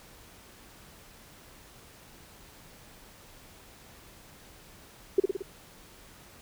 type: tone with echo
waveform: sine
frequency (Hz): 386.3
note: G4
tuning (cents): -25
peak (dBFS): -16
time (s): 5.18-5.2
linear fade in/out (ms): 5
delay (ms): 56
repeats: 4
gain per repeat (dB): -4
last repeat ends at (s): 5.424
effects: pink hiss -53 dBFS RMS until 6.41 s